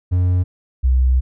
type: tone pair in turn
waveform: triangle / sine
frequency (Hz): 90.2 / 63.78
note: F#2 / C2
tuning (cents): -44 / -44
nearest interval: tritone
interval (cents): 600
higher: first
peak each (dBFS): -11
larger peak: neither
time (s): 0.11-0.44 / 0.83-1.21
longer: second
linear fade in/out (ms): 20
effects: none